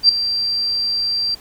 sine tone with ADSR envelope, 4711 Hz, D8, 5 cents sharp, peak -4 dBFS, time 0.03-1.35 s, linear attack 61 ms, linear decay 4 ms, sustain -13 dB, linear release 8 ms, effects pink hiss -44 dBFS RMS until 1.4 s

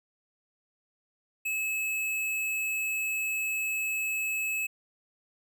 square tone, 2590 Hz, E7, 31 cents flat, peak -29 dBFS, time 1.45-4.67 s, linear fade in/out 10 ms, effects none

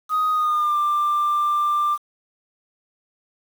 sine tone with pitch glide, 1250 to 1186.7 Hz, D#6 to D6, +8 to +18 cents, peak -16 dBFS, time 0.09-1.98 s, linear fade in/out 50 ms, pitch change -90 cents, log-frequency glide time 0.31-0.77 s, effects tanh soft clip ceiling -14 dBFS + 7-bit

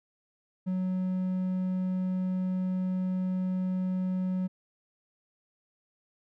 triangle tone, 185 Hz, F#3, in tune, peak -25 dBFS, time 0.66-4.48 s, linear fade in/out 20 ms, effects none

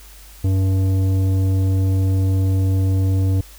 sine tone with tanh clipping, 95.2 Hz, F#2, 50 cents sharp, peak -16 dBFS, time 0.44-3.41 s, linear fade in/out 5 ms, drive 11 dB, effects added 50 Hz sine -41 dBFS peak until 3.58 s + white hiss -45 dBFS RMS until 3.58 s

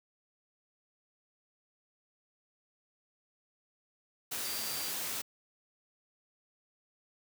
sine tone in noise, 4699 Hz, D8, in tune, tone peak -43 dBFS, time 4.44-4.91 s, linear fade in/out 10 ms, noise white, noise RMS -37 dBFS, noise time 4.31-5.22 s, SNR -9 dB, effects high-pass 100 Hz 12 dB/octave

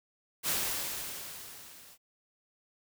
white noise with level ramp, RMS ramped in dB -29 to -55 dBFS, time 0.43-1.98 s, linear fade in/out 50 ms, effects none

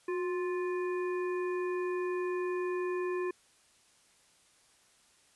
harmonic tone with a mistuned harmonic, 350 Hz, F4, 4 cents sharp, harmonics 1 / 3 / 5 / 7, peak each -31 / -41 / -45 / -48 dBFS, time 0.08-3.31 s, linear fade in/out 5 ms, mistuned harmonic 1, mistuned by +61 cents, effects white hiss -65 dBFS RMS until 5.35 s + resampled to 24000 Hz

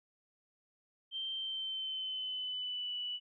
sine tone with pitch glide, 3136 to 2960 Hz, G7 to F#7, 0 to 0 cents, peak -36 dBFS, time 1.11-3.2 s, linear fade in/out 50 ms, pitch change -100 cents, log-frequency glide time 1.34-2.95 s, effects none

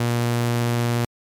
sawtooth tone, 119.1 Hz, A#2, 38 cents sharp, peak -15 dBFS, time 0-1.05 s, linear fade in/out 5 ms, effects MP3 96 kbps

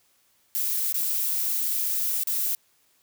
violet noise with dropouts, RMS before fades -26 dBFS, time 0.55-2.55 s, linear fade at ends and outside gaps 0 ms, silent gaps 0.925-0.943 / 2.235-2.272 s, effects white hiss -65 dBFS RMS until 3.02 s

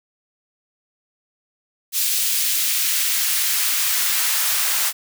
white noise with high-pass filter sweep, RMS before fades -20 dBFS, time 1.92-4.93 s, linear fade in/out 50 ms, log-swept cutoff 3200 to 960 Hz, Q 0.83, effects none

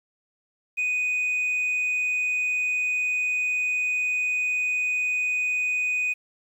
sine tone, 2489 Hz, D#7, in tune, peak -20 dBFS, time 0.77-6.14 s, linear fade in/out 20 ms, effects tanh soft clip ceiling -21 dBFS + 9-bit

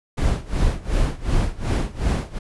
brown noise with tremolo, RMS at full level -18 dBFS, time 0.17-2.39 s, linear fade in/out 10 ms, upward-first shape sine, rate 2.7 Hz, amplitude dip 90%, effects resampled to 24000 Hz

